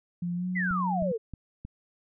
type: tone with pitch glide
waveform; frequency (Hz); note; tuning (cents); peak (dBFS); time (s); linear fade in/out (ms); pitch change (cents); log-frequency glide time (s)
sine; 174.61 to 182.24; F3 to F#3; 0 to -26; -28; 0.22-1.12; 5; +74; 0.35-0.46
type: exponential sweep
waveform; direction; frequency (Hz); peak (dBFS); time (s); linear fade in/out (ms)
sine; down; 2100 to 425.4; -27; 0.55-1.18; 20
type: click train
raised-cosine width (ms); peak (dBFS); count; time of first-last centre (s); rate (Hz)
5; -26; 4; 0.71-1.65; 3.19
effects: none